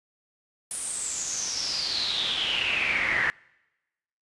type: noise with band-pass filter sweep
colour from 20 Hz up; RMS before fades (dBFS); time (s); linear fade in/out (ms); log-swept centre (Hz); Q
brown; -28; 0.71-3.3; 0; 9700 to 1800; 8.7
effects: noise-tail reverb RT60 1.0 s tail -26 dB re dry + resampled to 24000 Hz